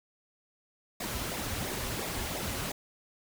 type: noise with flanger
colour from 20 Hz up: pink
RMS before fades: -35 dBFS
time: 1-2.72 s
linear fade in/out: 5 ms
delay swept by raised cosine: 0.65 to 6.65 ms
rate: 2.9 Hz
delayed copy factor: -0.65
effects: none